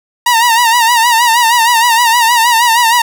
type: tone with vibrato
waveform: sawtooth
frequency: 938 Hz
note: A#5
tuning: 11 cents sharp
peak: -3 dBFS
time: 0.26-3.02 s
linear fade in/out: 5 ms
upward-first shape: sine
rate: 6.4 Hz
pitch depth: 81 cents each way
effects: none